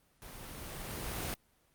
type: noise with level ramp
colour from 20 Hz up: pink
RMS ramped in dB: -49 to -36 dBFS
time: 0.22-1.34 s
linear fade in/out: 0 ms
effects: pink hiss -70 dBFS RMS until 1.74 s + Opus 32 kbps